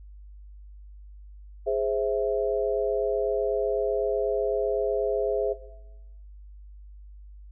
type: chord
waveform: sine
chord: Ab augmented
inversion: none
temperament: equal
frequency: 415.3 / 523.3 / 659.3 Hz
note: Ab4 / C5 / E5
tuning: 0 / 0 / 0 cents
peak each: -26 / -28 / -27 dBFS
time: 1.66-5.54 s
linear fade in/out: 20 ms
effects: noise-tail reverb RT60 1.0 s tail -17 dB re dry + added 50 Hz sine -43 dBFS peak until 7.51 s